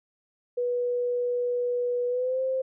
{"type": "tone with pitch glide", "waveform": "sine", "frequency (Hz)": [488.6, 523.7], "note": ["B4", "C5"], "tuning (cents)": [-19, 1], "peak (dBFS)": -24, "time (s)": [0.57, 2.62], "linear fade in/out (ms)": 10, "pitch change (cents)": 120, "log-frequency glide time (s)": [2.08, 2.41], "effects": []}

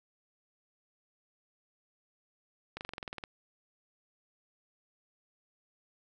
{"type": "slowing click train", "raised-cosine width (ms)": 0.3, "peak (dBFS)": -23, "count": 11, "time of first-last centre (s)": [2.77, 3.238], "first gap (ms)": 39, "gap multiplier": 1.04, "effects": []}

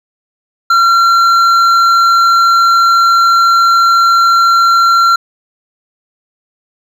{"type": "tone with hard clipping", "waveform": "sine", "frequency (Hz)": 1367, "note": "F6", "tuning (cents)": -37, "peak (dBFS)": -7, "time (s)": [0.7, 5.16], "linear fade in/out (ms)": 5, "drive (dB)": 7, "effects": []}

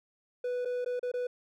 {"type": "tone with dropouts", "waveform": "triangle", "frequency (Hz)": 493.9, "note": "B4", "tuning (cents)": 0, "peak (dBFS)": -28, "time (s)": [0.44, 1.27], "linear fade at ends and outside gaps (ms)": 5, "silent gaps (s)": [[0.65, 0.655], [0.847, 0.86], [0.995, 1.029], [1.117, 1.138]], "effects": []}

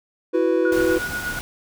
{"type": "chord", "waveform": "triangle", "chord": "E suspended second", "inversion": "none", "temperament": "equal", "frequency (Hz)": [329.6, 370, 493.9], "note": ["E4", "F#4", "B4"], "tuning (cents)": [0, 0, 0], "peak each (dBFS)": -19, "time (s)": [0.33, 0.99], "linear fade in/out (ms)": 20}
{"type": "tone with tremolo", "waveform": "sine", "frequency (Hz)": 1454, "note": "F#6", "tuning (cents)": -31, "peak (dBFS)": -23, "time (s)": [0.65, 1.39], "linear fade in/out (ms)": 2, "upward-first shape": "sine", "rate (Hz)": 8.3, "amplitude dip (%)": 65}
{"type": "noise", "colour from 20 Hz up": "pink", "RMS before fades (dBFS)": -32, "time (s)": [0.72, 1.41], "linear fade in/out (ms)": 0}
{"effects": []}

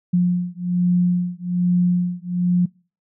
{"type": "beating tone pair", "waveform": "sine", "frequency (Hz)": [177.2, 178.4], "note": ["F3", "F3"], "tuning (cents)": [25, 37], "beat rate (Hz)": 1.2, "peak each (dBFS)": -19, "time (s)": [0.13, 2.66], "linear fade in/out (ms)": 10, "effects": ["noise-tail reverb RT60 0.4 s tail -26 dB re dry"]}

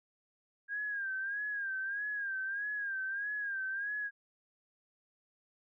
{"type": "tone with vibrato", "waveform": "sine", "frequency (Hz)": 1615, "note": "G#6", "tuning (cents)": -49, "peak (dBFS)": -34, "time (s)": [0.68, 4.11], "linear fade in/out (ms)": 50, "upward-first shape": "sine", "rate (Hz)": 1.6, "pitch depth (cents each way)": 83, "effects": []}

